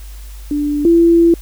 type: tone pair in turn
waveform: sine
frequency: 292.9 / 337 Hz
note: D4 / E4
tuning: -5 / +38 cents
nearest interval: major second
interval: 243 cents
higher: second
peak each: -14 / -6 dBFS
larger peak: second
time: 0.51-0.85 / 0.85-1.34 s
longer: second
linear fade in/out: 2 ms
effects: added 50 Hz sine -29 dBFS peak until 1.41 s + white hiss -43 dBFS RMS until 1.41 s